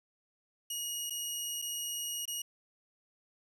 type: tone with dropouts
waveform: 15% pulse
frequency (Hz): 2886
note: F#7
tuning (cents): -44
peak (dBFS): -28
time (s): 0.7-2.42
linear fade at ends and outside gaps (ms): 5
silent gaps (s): 1.098-1.105 / 1.618-1.622 / 2.255-2.277
effects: none